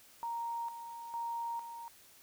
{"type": "tone with tremolo", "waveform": "sine", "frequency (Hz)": 932.3, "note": "A#5", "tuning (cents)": 0, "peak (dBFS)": -35, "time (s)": [0.23, 1.88], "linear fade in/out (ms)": 0, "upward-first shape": "square", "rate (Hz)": 1.1, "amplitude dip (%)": 60, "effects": ["white hiss -60 dBFS RMS until 2.22 s"]}